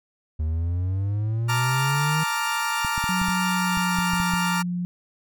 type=exponential sweep; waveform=triangle; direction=up; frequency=76.2 to 159.5 Hz; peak=-20 dBFS; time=0.39-2.24 s; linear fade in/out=10 ms
type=chord; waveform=30% pulse; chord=Bb major seventh; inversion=third; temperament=equal; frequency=880 / 932.3 / 1174.7 / 1396.9 Hz; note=A5 / Bb5 / D6 / F6; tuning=0 / 0 / 0 / 0 cents; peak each=-28 / -26 / -27 / -25 dBFS; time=1.48-4.63 s; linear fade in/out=20 ms
type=clicks; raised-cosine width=5 ms; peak=-19 dBFS; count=10; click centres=2.848 / 2.979 / 3.041 / 3.216 / 3.285 / 3.773 / 3.987 / 4.135 / 4.201 / 4.337 s
type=tone with pitch glide; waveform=sine; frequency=183.3 to 177.06 Hz; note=F#3 to F3; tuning=-16 to +24 cents; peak=-24 dBFS; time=3.09-4.85 s; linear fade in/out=0 ms; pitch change=-60 cents; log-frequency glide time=3.45-4.16 s
effects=none